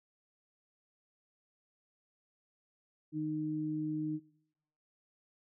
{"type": "tone pair together", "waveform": "sine", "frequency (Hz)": [154, 308], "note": ["D#3", "D#4"], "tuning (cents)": [-17, -17], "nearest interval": "octave", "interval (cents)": 1200, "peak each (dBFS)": [-39, -34], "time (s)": [3.12, 4.2], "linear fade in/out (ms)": 50, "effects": ["noise-tail reverb RT60 0.9 s tail -23 dB re dry"]}